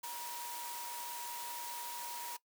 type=tone in noise; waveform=sine; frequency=954 Hz; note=A#5; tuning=40 cents sharp; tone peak=-43 dBFS; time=0.03-2.37 s; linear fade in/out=10 ms; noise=white; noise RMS=-45 dBFS; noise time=0.03-2.37 s; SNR=-1 dB; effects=noise-tail reverb RT60 0.1 s tail -19 dB re dry + high-pass 400 Hz 12 dB/octave